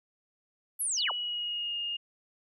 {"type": "linear sweep", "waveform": "sine", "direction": "down", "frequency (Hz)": [11840, 329.6], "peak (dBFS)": -28, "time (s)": [0.79, 1.12], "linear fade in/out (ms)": 20}
{"type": "tone with pitch glide", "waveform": "sine", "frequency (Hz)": [2936, 2838], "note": ["F#7", "F7"], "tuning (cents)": [-14, 27], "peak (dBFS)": -31, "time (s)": [0.97, 1.97], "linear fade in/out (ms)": 10, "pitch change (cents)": -59, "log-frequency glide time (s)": [1.08, 1.77]}
{"effects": []}